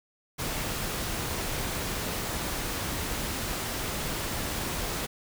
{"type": "noise", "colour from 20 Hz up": "pink", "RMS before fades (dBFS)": -32, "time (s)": [0.38, 5.07], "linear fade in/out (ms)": 20, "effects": []}